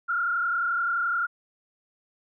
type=tone with frequency modulation; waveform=sine; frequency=1396.9 Hz; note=F6; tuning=in tune; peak=-23 dBFS; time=0.08-1.27 s; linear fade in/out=20 ms; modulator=31.5 Hz; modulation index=1.5; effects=none